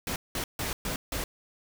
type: noise bursts at uneven times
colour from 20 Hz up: pink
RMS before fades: -32 dBFS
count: 5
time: 0.07-0.16 / 0.35-0.44 / 0.59-0.73 / 0.85-0.96 / 1.12-1.24 s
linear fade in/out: 2 ms
effects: none